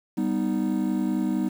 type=chord; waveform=triangle; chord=G augmented; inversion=none; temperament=equal; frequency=196 / 246.9 / 311.1 Hz; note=G3 / B3 / D#4; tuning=0 / 0 / 0 cents; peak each=-25 dBFS; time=0.17-1.49 s; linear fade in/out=10 ms; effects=8-bit